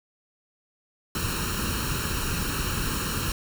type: noise with comb filter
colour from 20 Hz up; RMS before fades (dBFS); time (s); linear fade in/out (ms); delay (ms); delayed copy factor
pink; -28; 1.15-3.32; 2; 0.72; +0.75
effects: none